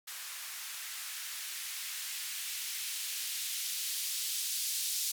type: noise with band-pass filter sweep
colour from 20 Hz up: violet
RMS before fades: -38 dBFS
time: 0.07-5.12 s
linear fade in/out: 10 ms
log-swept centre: 1300 to 4200 Hz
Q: 1
effects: none